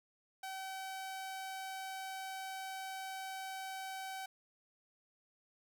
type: tone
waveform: sawtooth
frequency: 765 Hz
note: G5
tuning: 42 cents flat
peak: -38 dBFS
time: 0.43-4.26 s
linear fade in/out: 5 ms
effects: none